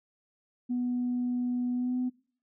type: tone with pitch glide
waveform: sine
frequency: 246.4 to 251.6 Hz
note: B3 to B3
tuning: -4 to +32 cents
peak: -26 dBFS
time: 0.69-2.1 s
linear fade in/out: 20 ms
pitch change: +36 cents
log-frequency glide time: 1.73-1.98 s
effects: noise-tail reverb RT60 0.5 s tail -22 dB re dry + tanh soft clip ceiling -23 dBFS